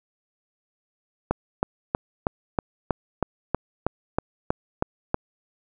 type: click train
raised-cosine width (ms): 1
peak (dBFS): -7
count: 13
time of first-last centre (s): 1.31-5.144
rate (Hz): 3.13
effects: none